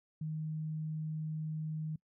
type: tone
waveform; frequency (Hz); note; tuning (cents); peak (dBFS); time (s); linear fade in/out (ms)
sine; 156; D#3; +5; -35; 0.21-1.96; 5
effects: noise-tail reverb RT60 0.1 s tail -24 dB re dry